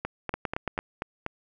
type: two click trains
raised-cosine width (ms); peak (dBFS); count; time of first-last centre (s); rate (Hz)
0.5; -13 / -15; 5 / 6; 0.34-0.789 / 0.05-1.264; 8.9 / 4.12
effects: none